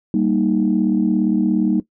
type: chord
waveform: sine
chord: Eb major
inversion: first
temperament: equal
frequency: 196 / 233.1 / 311.1 Hz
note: G3 / Bb3 / Eb4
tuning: 0 / 0 / 0 cents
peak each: -18 dBFS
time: 0.14-1.8 s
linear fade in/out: 2 ms
effects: noise-tail reverb RT60 0.1 s tail -17 dB re dry + tanh soft clip ceiling -6 dBFS